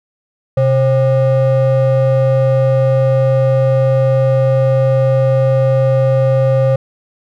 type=ring-modulated tone; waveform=triangle; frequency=331.8 Hz; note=E4; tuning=11 cents sharp; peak=-4 dBFS; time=0.57-6.76 s; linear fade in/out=5 ms; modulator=203 Hz; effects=none